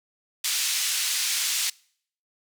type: band-pass noise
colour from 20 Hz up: white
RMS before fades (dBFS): -26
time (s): 0.44-1.7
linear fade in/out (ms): 5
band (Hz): 2400 to 7800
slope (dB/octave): 12
effects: noise-tail reverb RT60 0.6 s tail -25 dB re dry